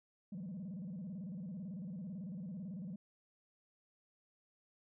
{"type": "tone with vibrato", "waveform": "sine", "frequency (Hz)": 185, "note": "F#3", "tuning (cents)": 0, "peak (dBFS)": -40, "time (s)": [0.32, 2.96], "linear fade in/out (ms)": 5, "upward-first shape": "square", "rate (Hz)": 18, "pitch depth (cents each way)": 180, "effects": ["tanh soft clip ceiling -40 dBFS"]}